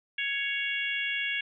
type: harmonic tone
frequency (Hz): 556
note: C#5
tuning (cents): +5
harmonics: 3 / 4 / 5 / 6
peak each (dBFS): -34 / -32 / -33 / -37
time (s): 0.18-1.41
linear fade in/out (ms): 5
effects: none